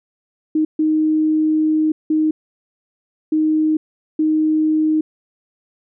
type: tone bursts at uneven times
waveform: sine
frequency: 311.1 Hz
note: D#4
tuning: in tune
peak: -13 dBFS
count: 5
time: 0.55-0.65 / 0.79-1.92 / 2.1-2.31 / 3.32-3.77 / 4.19-5.01 s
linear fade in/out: 5 ms
effects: none